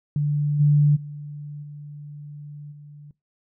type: tone with level steps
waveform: sine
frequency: 146.83 Hz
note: D3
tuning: in tune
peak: -19 / -13 / -32 / -35 / -40 dBFS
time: 0.16-3.11 s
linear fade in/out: 2 ms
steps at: 0.59 / 0.95 / 1.62 / 2.71 s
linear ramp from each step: 20 ms
effects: noise-tail reverb RT60 0.2 s tail -21 dB re dry